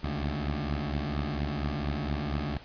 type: beating tone pair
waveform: 15% pulse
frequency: 70.6 / 74.9 Hz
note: C#2 / D2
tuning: +32 / +35 cents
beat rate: 4.3 Hz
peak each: -26 dBFS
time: 0.03-2.58 s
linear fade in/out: 10 ms
effects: pink hiss -50 dBFS RMS until 2.64 s + resampled to 11025 Hz